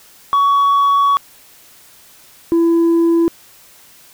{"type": "tone pair in turn", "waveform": "sine", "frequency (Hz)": [1124, 334.8], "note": ["C#6", "E4"], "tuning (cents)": [24, 27], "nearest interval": "octave + major sixth", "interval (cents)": 2097, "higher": "first", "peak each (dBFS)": -7, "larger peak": "neither", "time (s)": [[0.33, 1.17], [2.52, 3.28]], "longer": "first", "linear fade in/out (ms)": 0, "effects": ["tanh soft clip ceiling -9 dBFS", "white hiss -45 dBFS RMS until 4.13 s"]}